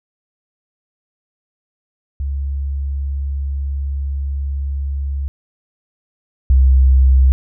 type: tone pair in turn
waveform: sine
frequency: 69.3 / 65.62 Hz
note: C#2 / C2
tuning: 0 / +6 cents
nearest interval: minor second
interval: 94 cents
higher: first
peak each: -18 / -7 dBFS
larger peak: second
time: 2.2-5.28 / 6.5-7.32 s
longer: first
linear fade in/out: 0 ms
effects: none